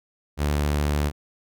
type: tone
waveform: sawtooth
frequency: 73.42 Hz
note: D2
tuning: in tune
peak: -17 dBFS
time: 0.37-1.12 s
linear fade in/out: 50 ms
effects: none